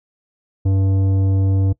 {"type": "tone with tanh clipping", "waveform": "sine", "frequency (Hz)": 96.5, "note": "G2", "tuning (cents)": -27, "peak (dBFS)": -15, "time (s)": [0.65, 1.73], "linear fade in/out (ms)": 10, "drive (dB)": 11, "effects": ["noise-tail reverb RT60 0.1 s tail -21 dB re dry"]}